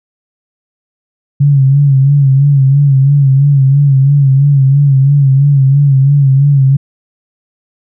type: tone with vibrato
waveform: sine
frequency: 138.59 Hz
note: C#3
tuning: in tune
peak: -4 dBFS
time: 1.4-6.77 s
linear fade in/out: 10 ms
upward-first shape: sine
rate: 3 Hz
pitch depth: 68 cents each way
effects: none